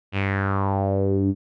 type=tone with low-pass filter sweep; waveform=sawtooth; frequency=98 Hz; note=G2; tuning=in tune; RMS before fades=-22 dBFS; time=0.12-1.35 s; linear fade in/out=50 ms; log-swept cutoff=2800 to 260 Hz; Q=4.8; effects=none